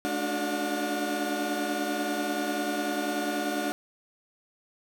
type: tone cluster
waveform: 30% pulse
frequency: 216 / 287.6 / 297.8 / 367.7 / 719 Hz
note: A3 / D4 / D4 / F#4 / F#5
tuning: -32 / -36 / +24 / -11 / -50 cents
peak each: -34 / -34 / -29 / -34 / -31 dBFS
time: 0.05-3.72 s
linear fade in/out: 0 ms
effects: none